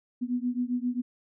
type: beating tone pair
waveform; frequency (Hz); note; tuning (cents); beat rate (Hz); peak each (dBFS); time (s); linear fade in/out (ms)
sine; 243.2 / 250.7; B3 / B3; -26 / +26; 7.5; -29 / -30; 0.21-1.02; 20
effects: none

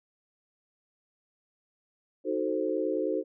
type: chord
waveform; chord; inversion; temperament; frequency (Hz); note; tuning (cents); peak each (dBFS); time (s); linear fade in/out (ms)
sine; D# diminished seventh; none; equal; 311.1 / 370 / 440 / 523.3; D#4 / F#4 / A4 / C5; 0 / 0 / 0 / 0; -32; 2.24-3.24; 50
effects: none

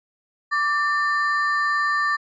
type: ring-modulated tone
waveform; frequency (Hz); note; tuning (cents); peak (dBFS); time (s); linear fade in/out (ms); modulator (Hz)
triangle; 1480; F#6; 0; -14; 0.51-2.17; 20; 311
effects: resampled to 16000 Hz

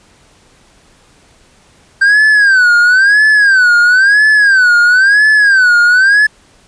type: tone with vibrato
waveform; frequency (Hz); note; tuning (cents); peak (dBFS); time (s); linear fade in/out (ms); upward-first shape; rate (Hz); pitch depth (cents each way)
triangle; 1568; G6; 0; -3; 2.01-6.27; 10; sine; 0.99; 170
effects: pink hiss -47 dBFS RMS until 6.67 s + resampled to 22050 Hz

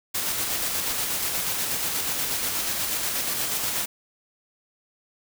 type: noise with tremolo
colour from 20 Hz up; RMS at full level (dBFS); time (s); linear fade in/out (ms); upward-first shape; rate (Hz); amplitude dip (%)
white; -26; 0.14-3.86; 10; square; 8.3; 25
effects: none

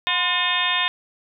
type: harmonic tone with a mistuned harmonic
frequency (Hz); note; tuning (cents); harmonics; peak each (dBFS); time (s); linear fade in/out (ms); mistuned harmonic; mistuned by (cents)
360; F#4; -47; 2 / 3 / 4 / 5 / 6 / 7 / 8 / 9 / 10; -32 / -26 / -36 / -26 / -30 / -27 / -30 / -28 / -24; 0.07-0.88; 0; 3; -77
effects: none

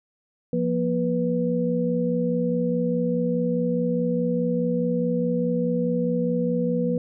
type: tone cluster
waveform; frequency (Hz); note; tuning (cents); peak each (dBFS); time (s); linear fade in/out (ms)
sine; 173.7 / 238.5 / 491.7; F3 / A#3 / B4; -9 / +40 / -8; -25; 0.53-6.98; 2
effects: none

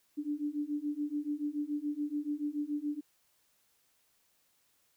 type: beating tone pair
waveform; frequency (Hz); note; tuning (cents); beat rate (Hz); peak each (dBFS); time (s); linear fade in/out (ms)
sine; 290.5 / 297.5; D4 / D4; -19 / +22; 7; -36 / -35; 0.17-3.01; 20
effects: white hiss -72 dBFS RMS until 4.96 s

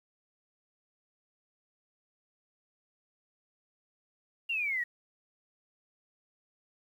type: exponential sweep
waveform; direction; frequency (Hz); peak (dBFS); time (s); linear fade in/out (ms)
sine; down; 2828 to 1864.7; -29; 4.49-4.84; 10
effects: 10-bit

